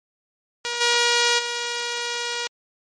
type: tone with level steps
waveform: 5% pulse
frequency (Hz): 477.1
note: A#4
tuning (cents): +40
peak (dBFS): -13 / -5 / -13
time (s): 0.65-2.47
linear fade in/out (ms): 0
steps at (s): 0.8 / 1.38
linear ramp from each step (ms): 20
effects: low-pass 11000 Hz 12 dB/octave + MP3 48 kbps